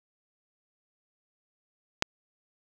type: click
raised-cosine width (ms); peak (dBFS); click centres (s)
0.2; -5; 2.024
effects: none